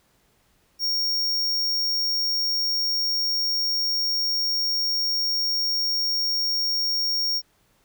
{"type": "tone", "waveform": "square", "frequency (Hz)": 5550, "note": "F8", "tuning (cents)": -12, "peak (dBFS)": -22, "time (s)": [0.79, 7.42], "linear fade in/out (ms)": 50, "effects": ["pink hiss -64 dBFS RMS until 7.84 s"]}